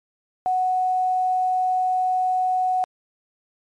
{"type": "tone with quantisation", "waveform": "sine", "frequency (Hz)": 740, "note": "F#5", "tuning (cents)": 0, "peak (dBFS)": -18, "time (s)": [0.46, 2.84], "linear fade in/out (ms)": 0, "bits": 8, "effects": ["MP3 48 kbps"]}